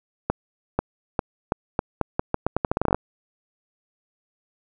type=accelerating click train; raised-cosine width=1 ms; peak=-6 dBFS; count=19; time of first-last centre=0.3-2.946 s; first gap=490 ms; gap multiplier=0.82; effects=none